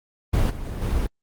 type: noise with level steps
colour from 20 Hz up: brown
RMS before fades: -19 / -32 / -29 / -23 dBFS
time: 0.33-1.07 s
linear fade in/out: 10 ms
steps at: 0.49 / 0.64 / 0.81 s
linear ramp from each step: 20 ms
effects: Opus 24 kbps